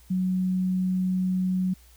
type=tone; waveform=sine; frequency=185 Hz; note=F#3; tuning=in tune; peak=-22 dBFS; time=0.1-1.74 s; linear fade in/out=10 ms; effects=added 60 Hz sine -52 dBFS peak until 1.96 s + white hiss -58 dBFS RMS until 1.96 s